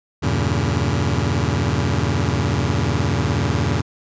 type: chord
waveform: sawtooth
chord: E diminished seventh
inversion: none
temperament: just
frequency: 82.41 / 98.89 / 118.67 / 142.4 Hz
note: E2 / G2 / Bb2 / Db3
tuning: 0 / +16 / +31 / +47 cents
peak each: -19 dBFS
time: 0.22-3.82 s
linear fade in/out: 20 ms
effects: resampled to 16000 Hz